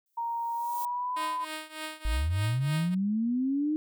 violet noise with exponential growth, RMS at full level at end -38 dBFS, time 0.06-0.85 s, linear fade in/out 1 ms, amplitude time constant 170 ms
sine tone with pitch glide, 932.3 to 1005 Hz, A#5 to B5, 0 to +30 cents, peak -29 dBFS, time 0.17-1.45 s, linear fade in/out 10 ms, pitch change +130 cents, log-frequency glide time 0.54-1.19 s
5% pulse tone with tremolo, 311.6 Hz, D#4, 3 cents sharp, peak -22 dBFS, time 1.16-2.95 s, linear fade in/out 10 ms, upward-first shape triangle, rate 3.3 Hz, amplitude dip 90%
sine linear sweep, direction up, 46.25 to 311.1 Hz, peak -25 dBFS, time 2.05-3.76 s, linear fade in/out 0 ms
effects none

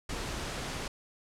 pink low-pass noise, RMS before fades -37 dBFS, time 0.09-0.88 s, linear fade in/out 5 ms, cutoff 7800 Hz, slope 12 dB/octave, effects low-pass 12000 Hz 12 dB/octave

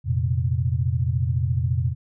sine chord, F suspended fourth, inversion none, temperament equal, 87.31 / 116.54 / 130.81 Hz, F2 / Bb2 / C3, 0 / 0 / 0 cents, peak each -24 dBFS, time 0.04-1.95 s, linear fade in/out 50 ms, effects none

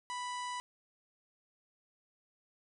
harmonic tone, 987.8 Hz, B5, in tune, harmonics 1 / 2 / 3 / 4 / 5 / 6 / 7 / 8 / 9, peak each -38 / -46 / -49 / -52 / -55 / -56 / -56 / -58 / -54 dBFS, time 0.1-0.6 s, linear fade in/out 0 ms, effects none

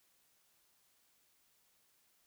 silence, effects white hiss -73 dBFS RMS until 2.26 s

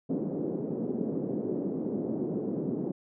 white band-pass noise, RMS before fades -32 dBFS, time 0.09-2.92 s, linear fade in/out 10 ms, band 170 to 390 Hz, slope 24 dB/octave, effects none

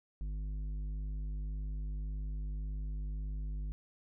sine tone with tanh clipping, 50.9 Hz, G#1, 34 cents flat, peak -37 dBFS, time 0.21-3.72 s, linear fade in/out 0 ms, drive 9 dB, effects none

